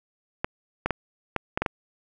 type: clicks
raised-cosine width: 0.5 ms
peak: -9 dBFS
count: 7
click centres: 0.445 / 0.86 / 0.907 / 1.363 / 1.575 / 1.62 / 1.662 s
effects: none